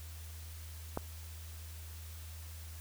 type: click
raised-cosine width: 1 ms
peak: -20 dBFS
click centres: 0.974 s
effects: added 80 Hz sine -45 dBFS peak until 2.8 s + white hiss -54 dBFS RMS until 2.8 s